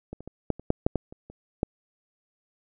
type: clicks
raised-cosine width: 2 ms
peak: -23 / -28 / -25 / -10 / -27 / -7 / -7 / -11 / -29 / -30 / -10 dBFS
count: 11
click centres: 0.13 / 0.206 / 0.276 / 0.503 / 0.596 / 0.704 / 0.865 / 0.957 / 1.125 / 1.3 / 1.631 s
effects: none

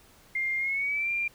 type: tone with pitch glide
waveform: sine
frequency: 2112 to 2384 Hz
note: C7 to D7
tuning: +16 to +25 cents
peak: -26 dBFS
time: 0.35-1.28 s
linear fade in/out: 5 ms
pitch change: +209 cents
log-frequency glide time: 0.58-1.11 s
effects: pink hiss -57 dBFS RMS until 1.34 s

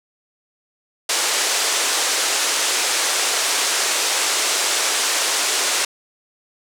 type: band-pass noise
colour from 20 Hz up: white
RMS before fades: -20 dBFS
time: 1.09-5.85 s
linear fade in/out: 5 ms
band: 360 to 8700 Hz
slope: 24 dB/octave
effects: none

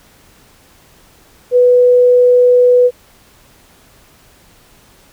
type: tone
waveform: sine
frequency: 493.9 Hz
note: B4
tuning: in tune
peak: -5 dBFS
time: 1.51-2.91 s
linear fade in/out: 50 ms
effects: pink hiss -47 dBFS RMS until 5.12 s

